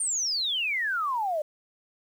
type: exponential sweep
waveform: sine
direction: down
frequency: 9170 to 584 Hz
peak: -25 dBFS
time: 0-1.42 s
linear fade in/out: 5 ms
effects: 9-bit